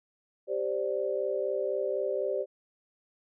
sine chord, G suspended fourth, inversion none, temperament equal, 392 / 523.3 / 587.3 Hz, G4 / C5 / D5, 0 / 0 / 0 cents, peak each -32 dBFS, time 0.47-2.46 s, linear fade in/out 50 ms, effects none

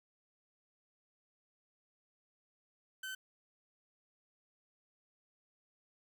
30% pulse tone, 1531 Hz, G6, 41 cents flat, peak -38 dBFS, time 3.03-3.15 s, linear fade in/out 5 ms, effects none

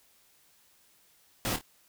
pink noise with echo, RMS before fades -31 dBFS, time 1.45-1.56 s, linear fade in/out 0 ms, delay 26 ms, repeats 2, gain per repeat -9 dB, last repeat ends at 1.612 s, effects white hiss -64 dBFS RMS until 1.88 s

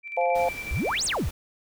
sine tone with tremolo, 2341 Hz, D7, 6 cents flat, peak -31 dBFS, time 0.03-0.99 s, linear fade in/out 50 ms, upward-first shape square, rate 11 Hz, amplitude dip 50%
sine chord, F major, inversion second, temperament equal with one note detuned, 523.3 / 698.5 / 857.9 Hz, C5 / F5 / A5, 0 / 0 / -44 cents, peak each -24 / -24 / -28 dBFS, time 0.17-0.49 s, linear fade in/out 5 ms
pink noise, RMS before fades -41 dBFS, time 0.35-1.31 s, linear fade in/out 5 ms
sine exponential two-way sweep, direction up then down, 48.98 to 9410 to 48.98 Hz, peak -24 dBFS, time 0.71-1.29 s, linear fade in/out 0 ms, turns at 1.05 s
effects none

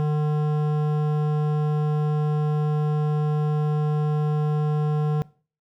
triangle tone with hard clipping, 150.6 Hz, D3, 44 cents sharp, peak -22 dBFS, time 0-5.22 s, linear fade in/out 0 ms, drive 17 dB, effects noise-tail reverb RT60 0.4 s tail -21 dB re dry

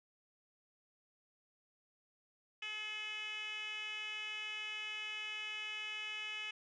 10% pulse tone with band-pass filter, 426.7 Hz, G#4, 47 cents sharp, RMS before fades -43 dBFS, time 2.62-6.51 s, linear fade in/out 5 ms, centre 2800 Hz, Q 5.3, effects resampled to 22050 Hz

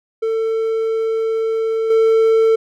triangle tone with level steps, 447.2 Hz, A4, 28 cents sharp, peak -14 / -8 dBFS, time 0.22-2.56 s, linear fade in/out 10 ms, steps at 1.9 s, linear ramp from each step 5 ms, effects none

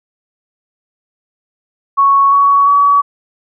sine tone with pitch steps, 1108.7 / 1122.2 / 1135.9 Hz, C#6 / C#6 / C#6, 0 / +21 / +42 cents, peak -6 dBFS, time 1.97-3.02 s, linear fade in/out 20 ms, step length 350 ms, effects none

